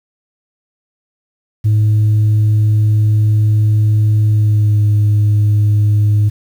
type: tone with pitch glide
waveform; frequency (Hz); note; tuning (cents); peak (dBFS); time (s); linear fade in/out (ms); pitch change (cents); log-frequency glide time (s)
sine; 106.8 to 104.66; G#2 to G#2; +49 to +14; -6; 1.64-6.3; 20; -35; 4.29-4.82
effects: tanh soft clip ceiling -7 dBFS + 7-bit